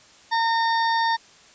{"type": "harmonic tone", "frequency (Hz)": 914, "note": "A#5", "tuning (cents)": -34, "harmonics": [1, 2, 4, 5, 6], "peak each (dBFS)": [-20, -26, -32, -34, -36], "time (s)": [0.31, 1.17], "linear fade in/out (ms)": 20, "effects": ["white hiss -51 dBFS RMS until 1.54 s", "resampled to 16000 Hz"]}